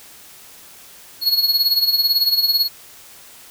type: tone with tremolo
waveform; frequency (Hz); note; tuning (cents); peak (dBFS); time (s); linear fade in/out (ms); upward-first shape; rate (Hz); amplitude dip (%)
square; 4337; C#8; -39; -12; 1.21-2.69; 50; sine; 18; 70
effects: white hiss -43 dBFS RMS until 3.5 s